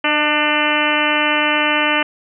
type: harmonic tone with a mistuned harmonic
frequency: 298.5 Hz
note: D4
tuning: 28 cents sharp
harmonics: 1 / 2 / 3 / 4 / 5 / 6 / 7 / 8 / 9 / 10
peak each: -23 / -23 / -23 / -23 / -23 / -23 / -23 / -23 / -23 / -23 dBFS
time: 0.04-2.03 s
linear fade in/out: 5 ms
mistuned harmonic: 2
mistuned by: +25 cents
effects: none